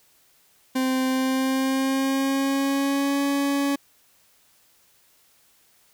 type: tone with pitch glide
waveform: 40% pulse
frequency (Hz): 260 to 280.3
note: C4 to C#4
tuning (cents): -11 to +19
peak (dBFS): -20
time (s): 0.75-3.76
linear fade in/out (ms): 10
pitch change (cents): +130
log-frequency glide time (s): 1.07-3.21
effects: white hiss -60 dBFS RMS until 5.93 s